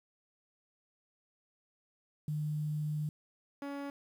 sine / sawtooth tone pair in turn, 151.2 / 281.7 Hz, D#3 / C#4, -49 / +28 cents, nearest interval major seventh, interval 1077 cents, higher second, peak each -32 / -34 dBFS, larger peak first, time 2.28-3.09 / 3.62-3.9 s, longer first, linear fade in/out 2 ms, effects low-pass 2000 Hz 12 dB/octave + 10-bit

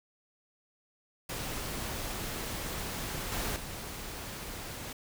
pink noise with level steps, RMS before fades -37 / -34 / -41 dBFS, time 1.29-4.93 s, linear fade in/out 5 ms, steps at 3.32 / 3.56 s, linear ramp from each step 2 ms, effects none

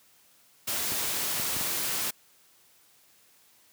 white noise, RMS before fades -30 dBFS, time 0.67-2.11 s, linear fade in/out 10 ms
clicks, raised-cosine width 3 ms, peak -26 dBFS, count 4, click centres 0.92 / 1.398 / 1.566 / 1.611 s
effects white hiss -61 dBFS RMS until 3.72 s + high-pass 80 Hz 12 dB/octave

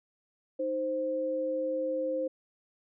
sine tone pair together, 311.2 / 523.3 Hz, D#4 / C5, 0 / 0 cents, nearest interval major sixth, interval 900 cents, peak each -36 / -29 dBFS, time 0.59-2.28 s, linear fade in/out 10 ms, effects none

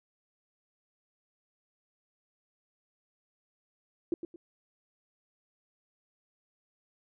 sine tone with echo, 340.1 Hz, F4, 46 cents flat, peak -25 dBFS, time 4.12-4.14 s, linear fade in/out 2 ms, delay 110 ms, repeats 2, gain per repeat -10 dB, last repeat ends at 4.36 s, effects none

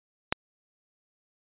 click, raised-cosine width 0.3 ms, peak -7 dBFS, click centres 0.325 s, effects resampled to 8000 Hz

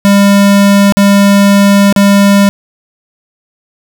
square tone with dropouts, 200 Hz, G3, 35 cents sharp, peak -4 dBFS, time 0.05-2.49 s, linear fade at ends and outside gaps 0 ms, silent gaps 0.923-0.97 / 1.926-1.962 s, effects none

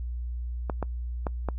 clicks, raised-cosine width 1 ms, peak -15 dBFS, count 4, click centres 0.698 / 0.827 / 1.268 / 1.487 s, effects noise-tail reverb RT60 0.1 s tail -26 dB re dry + added 60 Hz sine -30 dBFS peak until 1.58 s

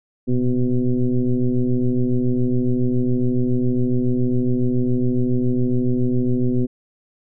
sine tone with frequency modulation, 122.4 Hz, B2, 15 cents flat, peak -15 dBFS, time 0.27-6.67 s, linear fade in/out 20 ms, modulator 126 Hz, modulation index 1.8, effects none

